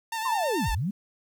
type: tone with vibrato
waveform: sawtooth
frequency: 895 Hz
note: A5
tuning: 29 cents sharp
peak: -25 dBFS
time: 0.12-0.75 s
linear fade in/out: 5 ms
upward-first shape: sine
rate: 9.4 Hz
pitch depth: 39 cents each way
type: linear two-way sweep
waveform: sine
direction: down then up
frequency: 1081 to 34.13 to 216.3 Hz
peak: -25 dBFS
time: 0.25-0.91 s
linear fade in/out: 10 ms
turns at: 0.7 s
effects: 10-bit